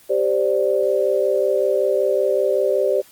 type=chord; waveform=sine; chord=G suspended fourth; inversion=none; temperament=just; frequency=392 / 522.7 / 588 Hz; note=G4 / C5 / D5; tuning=0 / -2 / +2 cents; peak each=-20 dBFS; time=0.09-3.02 s; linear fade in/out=20 ms; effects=white hiss -49 dBFS RMS until 3.11 s + Opus 24 kbps